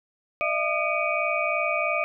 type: tone cluster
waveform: sine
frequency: 606 / 669 / 1220 / 2292 / 2481 Hz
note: D#5 / E5 / D#6 / D7 / D#7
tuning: -46 / +25 / -34 / -43 / -6 cents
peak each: -29 dBFS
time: 0.41-2.04 s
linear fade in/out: 0 ms
effects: none